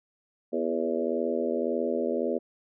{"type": "harmonic tone with a mistuned harmonic", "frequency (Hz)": 81.8, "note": "E2", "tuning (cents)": -13, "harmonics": [3, 4, 5, 6, 7, 8], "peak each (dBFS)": [-32, -33, -31, -32, -32, -38], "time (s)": [0.52, 2.39], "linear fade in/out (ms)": 20, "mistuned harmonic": 4, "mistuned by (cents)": 37, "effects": []}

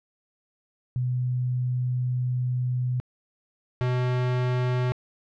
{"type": "tone pair in turn", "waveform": ["sine", "square"], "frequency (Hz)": [125.3, 125.3], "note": ["B2", "B2"], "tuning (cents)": [25, 25], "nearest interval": "unison", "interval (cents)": 0, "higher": "neither", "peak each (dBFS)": -23, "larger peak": "neither", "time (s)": [[0.96, 3], [3.81, 4.92]], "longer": "first", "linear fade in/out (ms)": 0, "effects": ["low-pass 3000 Hz 12 dB/octave"]}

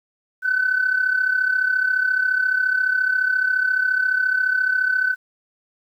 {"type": "tone with amplitude modulation", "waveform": "sine", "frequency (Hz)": 1512, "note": "F#6", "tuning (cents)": 37, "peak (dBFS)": -13, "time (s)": [0.42, 5.16], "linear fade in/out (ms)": 50, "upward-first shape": "sine", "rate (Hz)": 34.4, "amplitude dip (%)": 70, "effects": ["tanh soft clip ceiling -10 dBFS", "9-bit"]}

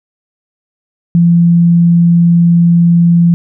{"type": "tone", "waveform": "sine", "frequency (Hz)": 170.8, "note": "F3", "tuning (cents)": -38, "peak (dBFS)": -4, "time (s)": [1.15, 3.34], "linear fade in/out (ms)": 0, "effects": []}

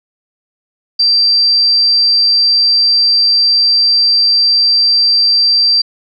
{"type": "tone", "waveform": "sine", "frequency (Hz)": 4699, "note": "D8", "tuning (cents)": 0, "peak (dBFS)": -7, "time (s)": [0.99, 5.82], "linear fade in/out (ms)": 10, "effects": []}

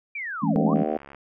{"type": "linear two-way sweep", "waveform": "sine", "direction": "down then up", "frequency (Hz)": [2400, 349.2, 1201], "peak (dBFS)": -29, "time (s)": [0.15, 0.74], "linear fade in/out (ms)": 5, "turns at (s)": 0.58}
{"type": "chord", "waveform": "sine", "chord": "A major seventh", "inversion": "second", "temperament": "equal", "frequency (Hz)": [164.81, 207.7, 220, 277.2], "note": ["E3", "G#3", "A3", "C#4"], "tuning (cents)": [0, 0, 0, 0], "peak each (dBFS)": -25, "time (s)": [0.42, 0.84], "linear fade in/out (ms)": 20}
{"type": "harmonic tone", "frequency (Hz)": 76.5, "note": "D#2", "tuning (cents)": -29, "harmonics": [3, 4, 5, 6, 7, 8, 9, 10], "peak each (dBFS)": [-32, -32, -32, -32, -32, -32, -32, -32], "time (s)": [0.56, 0.97], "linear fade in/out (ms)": 0}
{"type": "click train", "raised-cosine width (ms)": 0.5, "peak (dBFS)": -28, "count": 28, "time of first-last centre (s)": [0.76, 1.147], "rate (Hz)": 69.8}
{"effects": []}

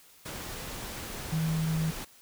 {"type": "tone in noise", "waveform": "sine", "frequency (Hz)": 160, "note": "D#3", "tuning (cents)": 49, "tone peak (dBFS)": -26, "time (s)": [1.32, 1.91], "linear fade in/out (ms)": 10, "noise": "pink", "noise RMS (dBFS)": -39, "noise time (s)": [0.25, 2.05], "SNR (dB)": 10, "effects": ["white hiss -57 dBFS RMS until 2.21 s"]}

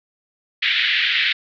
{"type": "band-pass noise", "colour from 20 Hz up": "pink", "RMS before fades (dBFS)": -19, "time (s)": [0.62, 1.33], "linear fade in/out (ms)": 10, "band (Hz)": [1700, 3900], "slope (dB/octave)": 48, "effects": []}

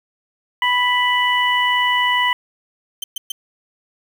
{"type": "harmonic tone", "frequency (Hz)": 987.8, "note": "B5", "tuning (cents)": 0, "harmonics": [1, 2, 3], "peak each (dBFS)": [-18, -18, -21], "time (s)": [0.62, 2.33], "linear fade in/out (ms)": 2}
{"type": "tone bursts", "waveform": "sawtooth", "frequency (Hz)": 3100, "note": "G7", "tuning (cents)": -20, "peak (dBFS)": -19, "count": 3, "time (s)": [3.02, 3.32], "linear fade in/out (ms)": 5, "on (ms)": 20, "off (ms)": 120}
{"effects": ["7-bit"]}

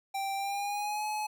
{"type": "tone with pitch glide", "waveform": "square", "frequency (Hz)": [784, 850], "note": ["G5", "G#5"], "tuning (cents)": [0, 40], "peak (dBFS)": -32, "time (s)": [0.14, 1.27], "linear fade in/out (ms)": 10, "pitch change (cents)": 140, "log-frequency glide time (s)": [0.35, 1.05], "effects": []}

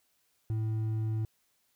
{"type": "tone with hard clipping", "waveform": "triangle", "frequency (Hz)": 110, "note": "A2", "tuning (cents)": 0, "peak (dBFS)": -30, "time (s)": [0.5, 1.25], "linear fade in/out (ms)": 0, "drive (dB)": 8, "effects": ["white hiss -73 dBFS RMS until 1.75 s"]}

